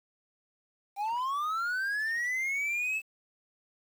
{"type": "linear sweep", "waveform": "triangle", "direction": "up", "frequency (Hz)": [783, 2637], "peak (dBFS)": -27, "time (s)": [0.96, 3.02], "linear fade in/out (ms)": 50, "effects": ["9-bit"]}